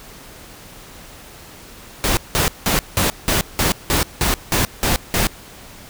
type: noise bursts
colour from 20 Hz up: pink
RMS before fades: -17 dBFS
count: 11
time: 2.04-5.27 s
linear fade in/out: 0 ms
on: 130 ms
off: 180 ms
effects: pink hiss -40 dBFS RMS until 5.89 s